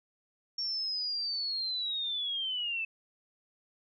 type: linear sweep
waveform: sine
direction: down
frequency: 5510 to 2614 Hz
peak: -31 dBFS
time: 0.58-2.85 s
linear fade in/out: 5 ms
effects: none

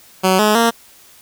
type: tone with pitch steps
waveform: 10% pulse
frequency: 187.5 / 212.1 / 231.3 Hz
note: F#3 / G#3 / A#3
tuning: +23 / +37 / -13 cents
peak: -3 dBFS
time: 0.23-0.71 s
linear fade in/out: 20 ms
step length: 160 ms
effects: white hiss -46 dBFS RMS until 1.21 s

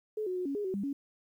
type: tone with pitch steps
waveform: sine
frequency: 429.2 / 367.1 / 363.5 / 278.3 / 412.9 / 376.3 / 199.5 / 279.6 Hz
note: A4 / F#4 / F#4 / C#4 / G#4 / F#4 / G3 / C#4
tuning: -43 / -14 / -31 / +7 / -10 / +29 / +31 / +15 cents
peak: -31 dBFS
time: 0.17-0.93 s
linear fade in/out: 5 ms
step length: 95 ms
effects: 11-bit

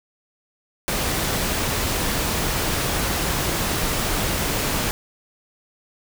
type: noise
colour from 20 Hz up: pink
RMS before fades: -23 dBFS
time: 0.88-4.91 s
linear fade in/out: 0 ms
effects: none

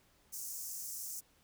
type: high-pass noise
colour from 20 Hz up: pink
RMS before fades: -43 dBFS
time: 0.32-1.21 s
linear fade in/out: 20 ms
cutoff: 5700 Hz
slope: 48 dB/octave
effects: pink hiss -69 dBFS RMS until 1.43 s

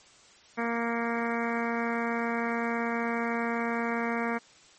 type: harmonic tone with a mistuned harmonic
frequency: 233.1 Hz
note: A#3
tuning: in tune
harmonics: 1 / 2 / 3 / 4 / 5 / 6 / 7 / 8 / 9 / 10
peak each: -31 / -34 / -36 / -37 / -38 / -39 / -39 / -40 / -41 / -41 dBFS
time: 0.57-4.39 s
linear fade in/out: 20 ms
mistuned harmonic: 10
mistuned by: -51 cents
effects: white hiss -56 dBFS RMS until 4.78 s + MP3 32 kbps

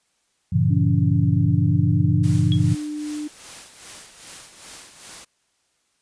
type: chord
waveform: sine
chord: G diminished seventh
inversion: none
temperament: just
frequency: 98 / 117.6 / 141.12 / 169.34 Hz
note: G2 / Bb2 / Db3 / Fb3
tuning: 0 / +16 / +31 / +47 cents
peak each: -21 dBFS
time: 0.52-2.75 s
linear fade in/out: 10 ms
type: tone with pitch glide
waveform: sine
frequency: 282.8 to 299.6 Hz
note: C#4 to D4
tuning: +35 to +35 cents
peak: -26 dBFS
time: 0.7-3.28 s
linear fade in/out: 10 ms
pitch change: +100 cents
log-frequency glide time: 1.26-2.38 s
type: noise with tremolo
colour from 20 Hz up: white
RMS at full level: -38 dBFS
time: 2.23-5.25 s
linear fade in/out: 10 ms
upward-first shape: sine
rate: 2.5 Hz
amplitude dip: 60%
type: tone with exponential decay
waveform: sine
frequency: 3322 Hz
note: G#7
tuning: in tune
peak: -23 dBFS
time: 2.52-2.64 s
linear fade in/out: 0 ms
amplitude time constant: 24 ms
effects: white hiss -68 dBFS RMS until 6.01 s + resampled to 22050 Hz

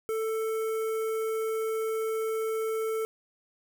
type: tone with notch filter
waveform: square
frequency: 442.5 Hz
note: A4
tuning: 10 cents sharp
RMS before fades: -30 dBFS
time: 0.09-3.05 s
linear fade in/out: 0 ms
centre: 4100 Hz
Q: 0.51
effects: none

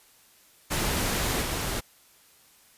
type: noise with level steps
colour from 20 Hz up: pink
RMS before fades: -27 / -30 dBFS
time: 0.7-1.81 s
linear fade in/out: 20 ms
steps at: 1.41 s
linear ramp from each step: 20 ms
effects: white hiss -58 dBFS RMS until 2.77 s + resampled to 32000 Hz

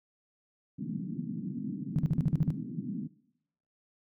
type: band-pass noise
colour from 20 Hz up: white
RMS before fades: -37 dBFS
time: 0.78-3.08 s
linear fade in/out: 10 ms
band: 140 to 270 Hz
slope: 48 dB/octave
type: tone bursts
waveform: sine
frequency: 155.56 Hz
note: D#3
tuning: in tune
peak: -22 dBFS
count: 8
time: 1.96-2.504 s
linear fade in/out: 0 ms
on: 26 ms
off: 48 ms
effects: noise-tail reverb RT60 0.8 s tail -21 dB re dry

